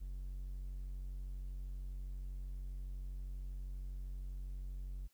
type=tone; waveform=triangle; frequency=46.25 Hz; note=F#1; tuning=in tune; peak=-39 dBFS; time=0-5.08 s; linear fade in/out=20 ms; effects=white hiss -75 dBFS RMS until 5.13 s